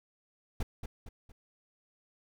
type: noise with echo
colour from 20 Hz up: brown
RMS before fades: -30 dBFS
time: 0.6-0.63 s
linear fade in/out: 5 ms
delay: 230 ms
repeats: 3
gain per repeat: -7 dB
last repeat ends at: 1.32 s
effects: none